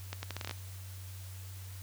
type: accelerating click train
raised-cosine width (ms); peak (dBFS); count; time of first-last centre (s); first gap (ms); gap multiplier
0.2; -20; 9; 0.13-0.511; 100; 0.77
effects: added 94 Hz sine -43 dBFS peak until 1.82 s + white hiss -53 dBFS RMS until 1.82 s